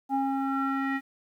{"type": "tone with low-pass filter sweep", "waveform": "square", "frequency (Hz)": 271.2, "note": "C#4", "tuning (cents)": -38, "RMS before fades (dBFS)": -28, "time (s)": [0.09, 1.01], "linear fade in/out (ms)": 50, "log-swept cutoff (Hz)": [820, 2000], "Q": 4.6, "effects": ["10-bit"]}